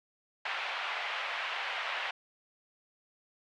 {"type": "band-pass noise", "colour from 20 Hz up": "white", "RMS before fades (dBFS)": -36, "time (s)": [0.45, 2.11], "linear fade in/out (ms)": 5, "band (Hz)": [640, 2900], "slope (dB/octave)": 24, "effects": []}